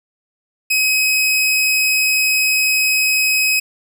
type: tone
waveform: sawtooth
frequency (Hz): 2538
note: D#7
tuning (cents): +34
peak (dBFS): -10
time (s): 0.7-3.6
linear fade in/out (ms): 10
effects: none